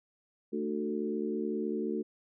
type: harmonic tone with a mistuned harmonic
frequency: 74.1 Hz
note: D2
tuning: 16 cents sharp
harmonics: 3 / 4 / 5 / 6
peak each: -35 / -37 / -35 / -38 dBFS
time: 0.52-2.03 s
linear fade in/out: 20 ms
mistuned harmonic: 4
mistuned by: +25 cents
effects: none